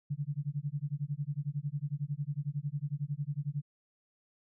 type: tone with tremolo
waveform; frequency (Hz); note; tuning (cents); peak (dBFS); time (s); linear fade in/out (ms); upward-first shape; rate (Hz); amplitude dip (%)
sine; 144.5; D3; -28; -29; 0.1-3.62; 10; sine; 11; 100
effects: none